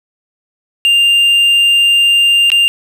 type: tone with dropouts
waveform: triangle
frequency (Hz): 2796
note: F7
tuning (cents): +1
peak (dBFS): -5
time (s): 0.85-2.68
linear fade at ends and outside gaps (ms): 0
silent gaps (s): 2.502-2.518
effects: none